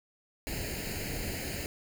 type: noise with comb filter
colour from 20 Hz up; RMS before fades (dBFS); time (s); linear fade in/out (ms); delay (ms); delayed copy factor
pink; -36; 0.47-1.66; 0; 0.43; +0.8
effects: none